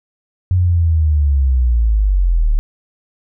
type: linear sweep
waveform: sine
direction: down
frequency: 92.5 to 35.25 Hz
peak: -10 dBFS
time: 0.51-2.59 s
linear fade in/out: 0 ms
effects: none